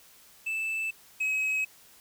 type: tone pair in turn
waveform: triangle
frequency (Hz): 2637 / 2552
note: E7 / D#7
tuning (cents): 0 / +43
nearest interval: minor second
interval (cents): 57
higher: first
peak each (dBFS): -27 / -24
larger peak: second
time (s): 0.46-0.91 / 1.2-1.65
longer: neither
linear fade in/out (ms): 10
effects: white hiss -56 dBFS RMS until 2 s